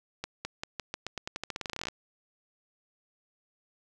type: accelerating click train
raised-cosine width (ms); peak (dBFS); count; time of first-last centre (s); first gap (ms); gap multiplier
0.2; -17; 23; 0.24-1.885; 210; 0.88
effects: none